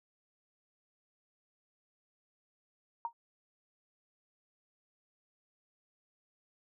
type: tone with exponential decay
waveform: sine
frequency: 932.3 Hz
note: A#5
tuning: in tune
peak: -29 dBFS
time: 3.05-3.13 s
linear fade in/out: 1 ms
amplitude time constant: 16 ms
effects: none